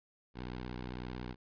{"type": "tone with vibrato", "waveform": "10% pulse", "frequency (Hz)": 61.74, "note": "B1", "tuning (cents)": 0, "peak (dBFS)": -32, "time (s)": [0.34, 1.36], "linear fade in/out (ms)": 50, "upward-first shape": "square", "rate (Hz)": 16, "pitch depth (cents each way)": 93, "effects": ["resampled to 11025 Hz"]}